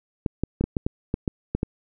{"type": "clicks", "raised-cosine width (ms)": 3, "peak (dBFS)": -10, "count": 10, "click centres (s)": [0.262, 0.436, 0.61, 0.64, 0.768, 0.865, 1.141, 1.278, 1.55, 1.631], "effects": []}